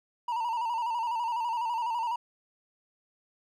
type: tone with vibrato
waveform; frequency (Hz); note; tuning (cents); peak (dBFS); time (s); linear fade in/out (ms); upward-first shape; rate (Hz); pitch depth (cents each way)
triangle; 932.3; A#5; 0; -26; 0.28-2.16; 5; square; 12; 58
effects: none